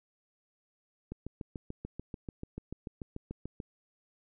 click train, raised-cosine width 3 ms, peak -26 dBFS, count 18, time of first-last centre 1.12-3.602 s, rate 6.85 Hz, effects none

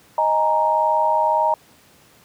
sine chord, D# suspended fourth, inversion none, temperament equal, 622.3 / 830.6 / 932.3 Hz, D#5 / G#5 / A#5, 0 / 0 / 0 cents, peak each -21 / -23 / -17 dBFS, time 0.18-1.54 s, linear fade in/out 2 ms, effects pink hiss -52 dBFS RMS until 2.24 s + high-pass 100 Hz 12 dB/octave

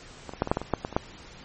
clicks, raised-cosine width 1 ms, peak -21 / -23 / -8 / -17 / -6 / -11 / -19 / -8 / -15 / -23 / -7 dBFS, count 11, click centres 0.293 / 0.336 / 0.421 / 0.474 / 0.515 / 0.571 / 0.616 / 0.737 / 0.849 / 0.927 / 0.965 s, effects pink hiss -47 dBFS RMS until 1.44 s + MP3 32 kbps

